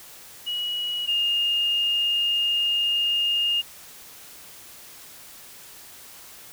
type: tone pair in turn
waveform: sine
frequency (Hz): 2908 / 2833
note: F#7 / F7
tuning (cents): -31 / +24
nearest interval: unison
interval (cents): 45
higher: first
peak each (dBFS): -25 / -20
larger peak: second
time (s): 0.46-1.07 / 1.07-3.62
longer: second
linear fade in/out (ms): 20
effects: white hiss -45 dBFS RMS until 6.52 s